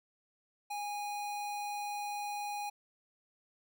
square tone, 823 Hz, G#5, 16 cents flat, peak -37 dBFS, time 0.7-2.7 s, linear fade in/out 10 ms, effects none

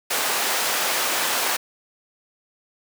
pink high-pass noise, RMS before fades -23 dBFS, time 0.1-1.57 s, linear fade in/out 10 ms, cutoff 630 Hz, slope 12 dB/octave, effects none

